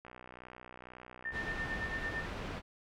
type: click train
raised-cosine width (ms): 0.5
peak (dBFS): -34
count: 97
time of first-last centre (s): 0.05-1.596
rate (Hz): 62.1
type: tone with tremolo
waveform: sine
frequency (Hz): 1800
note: A6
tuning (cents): +39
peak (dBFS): -34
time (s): 1.25-2.26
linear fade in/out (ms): 2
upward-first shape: sine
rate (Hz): 8.9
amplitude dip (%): 75
type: low-pass noise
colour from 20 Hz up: pink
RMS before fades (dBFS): -41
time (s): 1.31-2.62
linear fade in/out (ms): 50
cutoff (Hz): 2700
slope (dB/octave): 12
effects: none